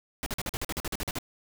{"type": "noise bursts", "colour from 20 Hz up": "pink", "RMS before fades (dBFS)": -32, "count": 13, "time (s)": [0.23, 1.186], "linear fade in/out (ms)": 0, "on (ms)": 32, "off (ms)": 45, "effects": []}